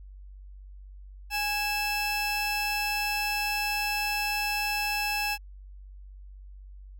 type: tone pair together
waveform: 30% pulse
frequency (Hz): 825.3 / 2637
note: G#5 / E7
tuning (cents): -11 / 0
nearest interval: octave + minor sixth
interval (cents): 2011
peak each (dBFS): -28 / -26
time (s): 1.3-5.38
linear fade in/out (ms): 50
effects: added 48 Hz sine -43 dBFS peak until 6.99 s